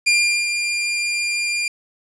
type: tone with ADSR envelope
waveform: sawtooth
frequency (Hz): 2398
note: D7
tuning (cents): +36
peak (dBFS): -9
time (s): 0.06-1.68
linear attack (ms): 14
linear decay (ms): 380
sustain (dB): -7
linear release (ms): 3
effects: resampled to 22050 Hz + 8-bit